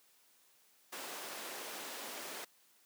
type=high-pass noise; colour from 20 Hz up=pink; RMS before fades=-45 dBFS; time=0.92-2.45 s; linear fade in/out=10 ms; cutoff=370 Hz; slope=12 dB/octave; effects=white hiss -68 dBFS RMS until 2.85 s + high-pass 200 Hz 12 dB/octave